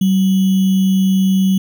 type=tone with sample-and-hold; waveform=sine; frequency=190.4 Hz; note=F#3; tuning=50 cents sharp; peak=-10 dBFS; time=0.01-1.58 s; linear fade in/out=5 ms; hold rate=3150 Hz; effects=none